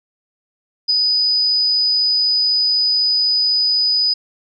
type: tone with ADSR envelope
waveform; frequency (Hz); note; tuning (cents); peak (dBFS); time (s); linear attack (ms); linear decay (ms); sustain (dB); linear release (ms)
sine; 4978; D#8; 0; -11; 0.88-4.14; 17; 18; -2; 10
effects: none